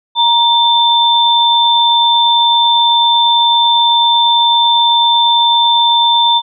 sine tone pair together, 941 / 3551 Hz, A#5 / A7, +16 / +15 cents, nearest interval octave + major seventh, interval 2299 cents, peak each -10 dBFS, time 0.15-6.42 s, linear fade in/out 50 ms, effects none

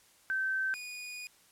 sine / sawtooth tone pair in turn, 1547 / 2462 Hz, G6 / D#7, -23 / -19 cents, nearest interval minor sixth, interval 804 cents, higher second, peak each -29 / -37 dBFS, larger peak first, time 0.3-0.74 / 0.74-1.27 s, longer second, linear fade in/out 0 ms, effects white hiss -63 dBFS RMS until 1.51 s + low-pass 12000 Hz 12 dB/octave

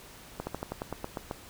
slowing click train, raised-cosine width 1 ms, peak -19 dBFS, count 10, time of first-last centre 0.4-1.311 s, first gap 70 ms, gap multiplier 1.09, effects pink hiss -50 dBFS RMS until 1.49 s

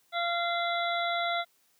harmonic tone with a mistuned harmonic, 689 Hz, F5, 24 cents flat, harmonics 1 / 2 / 3 / 5 / 6, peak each -30 / -33 / -35 / -37 / -38 dBFS, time 0.12-1.45 s, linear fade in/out 50 ms, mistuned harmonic 6, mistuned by -99 cents, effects white hiss -68 dBFS RMS until 1.79 s + high-pass 100 Hz 12 dB/octave

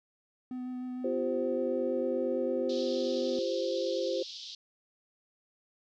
triangle tone with vibrato, 251.8 Hz, B3, 34 cents sharp, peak -33 dBFS, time 0.51-3.39 s, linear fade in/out 2 ms, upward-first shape sine, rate 6.6 Hz, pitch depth 11 cents each way
sine chord, F suspended second, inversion none, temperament equal with one note detuned, 343.2 / 392 / 523.3 Hz, F4 / G4 / C5, -30 / 0 / 0 cents, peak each -35 / -35 / -31 dBFS, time 1.04-4.23 s, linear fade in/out 5 ms
pink band-pass noise, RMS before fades -44 dBFS, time 2.69-4.55 s, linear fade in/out 5 ms, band 3300 to 5300 Hz, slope 48 dB/octave
effects none

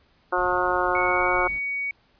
harmonic tone, 180.2 Hz, F#3, 45 cents flat, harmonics 2 / 3 / 4 / 5 / 6 / 7 / 8, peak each -28 / -28 / -28 / -28 / -28 / -28 / -28 dBFS, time 0.32-1.48 s, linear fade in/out 10 ms
brown noise, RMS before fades -41 dBFS, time 0.37-1.59 s, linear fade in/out 5 ms
sine tone with pitch glide, 2218 to 2250 Hz, C#7 to C#7, 0 to +25 cents, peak -25 dBFS, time 0.95-1.91 s, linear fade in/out 2 ms, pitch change +25 cents, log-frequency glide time 1.06-1.31 s
effects pink hiss -62 dBFS RMS until 2.19 s + resampled to 11025 Hz

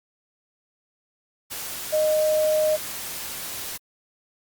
sine tone in noise, 617 Hz, D#5, 15 cents flat, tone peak -18 dBFS, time 1.92-2.77 s, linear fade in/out 20 ms, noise white, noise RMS -33 dBFS, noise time 1.5-3.78 s, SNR +12 dB, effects Opus 48 kbps

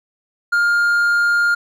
triangle tone, 1409 Hz, F6, 15 cents sharp, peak -11 dBFS, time 0.52-1.55 s, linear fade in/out 10 ms, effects none

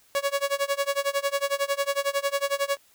sawtooth tone with tremolo, 560 Hz, C#5, 18 cents sharp, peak -17 dBFS, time 0.15-2.77 s, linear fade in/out 0 ms, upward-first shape sine, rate 11 Hz, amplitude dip 95%, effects white hiss -60 dBFS RMS until 2.94 s

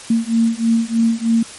sine beating tone pair, 227.1 / 230.3 Hz, A#3 / A#3, -45 / -21 cents, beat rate 3.2 Hz, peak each -16 dBFS, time 0.1-1.43 s, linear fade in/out 5 ms, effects white hiss -35 dBFS RMS until 1.58 s + MP3 48 kbps

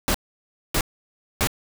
pink noise bursts, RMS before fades -21 dBFS, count 3, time 0.08-1.472 s, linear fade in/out 0 ms, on 64 ms, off 600 ms, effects none

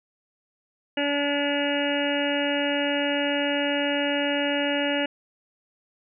harmonic tone, 286.7 Hz, D4, 42 cents flat, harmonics 1 / 2 / 3 / 5 / 6 / 7 / 8 / 9 / 10, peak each -27 / -27 / -34 / -36 / -32 / -36 / -36 / -37 / -30 dBFS, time 0.97-5.06 s, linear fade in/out 5 ms, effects none

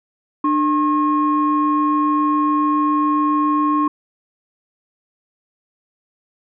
sine tone pair together, 298.8 / 1078.1 Hz, D4 / C#6, +30 / -49 cents, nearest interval octave + minor seventh, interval 2221 cents, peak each -16 dBFS, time 0.44-3.88 s, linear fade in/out 5 ms, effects tanh soft clip ceiling -8 dBFS

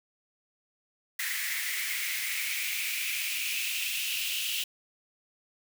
white noise with high-pass filter sweep, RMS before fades -32 dBFS, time 1.19-4.64 s, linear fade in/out 5 ms, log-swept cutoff 1900 to 2900 Hz, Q 5.7, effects none

